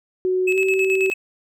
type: tone with pitch glide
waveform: sine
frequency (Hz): 370 to 381.3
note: F#4 to G4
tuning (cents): 0 to -48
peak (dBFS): -17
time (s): 0.25-1.1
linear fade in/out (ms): 0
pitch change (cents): +52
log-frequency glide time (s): 0.52-0.57
type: tone with tremolo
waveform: triangle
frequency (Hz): 2589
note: E7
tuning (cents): -32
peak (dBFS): -17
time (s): 0.47-1.14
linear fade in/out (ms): 10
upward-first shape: square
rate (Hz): 9.3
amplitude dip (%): 60
effects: none